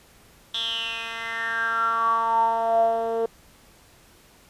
10% pulse tone with band-pass filter sweep, 227.9 Hz, A#3, 39 cents flat, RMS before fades -24 dBFS, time 0.54-3.26 s, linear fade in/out 5 ms, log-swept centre 3500 to 490 Hz, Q 9, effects pink hiss -54 dBFS RMS until 4.49 s + resampled to 32000 Hz

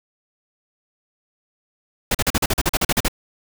pink noise bursts, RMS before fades -18 dBFS, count 13, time 2.11-3.083 s, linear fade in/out 5 ms, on 37 ms, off 41 ms, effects none

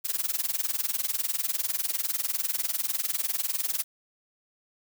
blue noise with tremolo, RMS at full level -25 dBFS, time 0.04-3.84 s, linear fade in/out 20 ms, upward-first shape triangle, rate 20 Hz, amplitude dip 100%, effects none

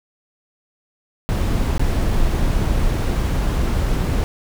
brown noise with dropouts, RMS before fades -18 dBFS, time 1.29-4.24 s, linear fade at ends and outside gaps 0 ms, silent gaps 1.78-1.795 s, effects none

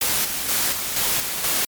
white noise with tremolo, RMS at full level -21 dBFS, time 0.01-1.65 s, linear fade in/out 5 ms, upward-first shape square, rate 2.1 Hz, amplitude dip 45%, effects MP3 96 kbps

